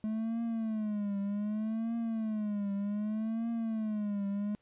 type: tone with vibrato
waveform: triangle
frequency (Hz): 214.7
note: A3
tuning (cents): -42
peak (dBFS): -29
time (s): 0.04-4.55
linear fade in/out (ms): 0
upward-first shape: triangle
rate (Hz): 0.65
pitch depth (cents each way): 140
effects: pink hiss -73 dBFS RMS until 4.61 s + resampled to 8000 Hz